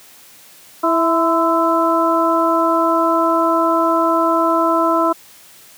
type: harmonic tone with a mistuned harmonic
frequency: 329.6 Hz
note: E4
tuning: in tune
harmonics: 1 / 2 / 3 / 4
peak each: -18 / -18 / -18 / -18 dBFS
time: 0.83-5.13 s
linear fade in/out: 10 ms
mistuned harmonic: 3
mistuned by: +50 cents
effects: white hiss -44 dBFS RMS until 5.77 s + high-pass 100 Hz 12 dB/octave